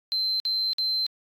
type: tone bursts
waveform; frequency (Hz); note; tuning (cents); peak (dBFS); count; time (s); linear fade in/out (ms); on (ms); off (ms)
sine; 4100; C8; -36; -22; 3; 0.12-1.064; 0; 280; 52
effects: tanh soft clip ceiling -19 dBFS + AAC 48 kbps